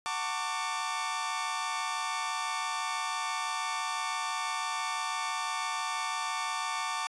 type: chord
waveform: sawtooth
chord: D major seventh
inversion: first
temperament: equal with one note detuned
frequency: 740 / 898 / 1108.7 / 1174.7 Hz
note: F#5 / A5 / C#6 / D6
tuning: 0 / +35 / 0 / 0 cents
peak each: -37 / -32 / -35 / -31 dBFS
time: 0.06-7.07 s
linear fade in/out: 0 ms
effects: resampled to 22050 Hz